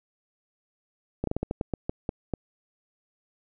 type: slowing click train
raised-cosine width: 2 ms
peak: -14 dBFS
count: 11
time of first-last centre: 1.24-2.337 s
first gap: 33 ms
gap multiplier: 1.25
effects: none